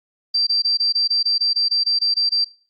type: tone bursts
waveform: sine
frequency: 4699 Hz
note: D8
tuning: in tune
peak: -15 dBFS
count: 14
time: 0.34-2.446 s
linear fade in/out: 10 ms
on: 130 ms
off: 22 ms
effects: noise-tail reverb RT60 0.4 s tail -20 dB re dry + Opus 32 kbps